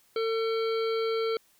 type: harmonic tone with a mistuned harmonic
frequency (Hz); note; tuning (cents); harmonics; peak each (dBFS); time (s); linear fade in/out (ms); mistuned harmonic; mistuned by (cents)
450; A4; +39; 1 / 3 / 5 / 7 / 9 / 10; -26 / -36 / -40 / -43 / -45 / -46; 0.16-1.37; 2; 7; +18
effects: white hiss -64 dBFS RMS until 1.59 s